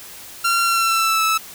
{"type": "tone with pitch glide", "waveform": "sawtooth", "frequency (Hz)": [1373, 1308.7], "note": ["F6", "E6"], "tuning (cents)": [-30, -13], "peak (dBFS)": -12, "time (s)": [0.44, 1.38], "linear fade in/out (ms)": 10, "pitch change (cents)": -83, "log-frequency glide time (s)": [0.63, 1.23], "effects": ["white hiss -38 dBFS RMS until 1.54 s"]}